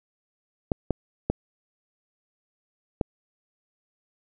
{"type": "clicks", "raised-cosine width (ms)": 2, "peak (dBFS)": -9, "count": 4, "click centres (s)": [0.718, 0.907, 1.3, 3.012], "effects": []}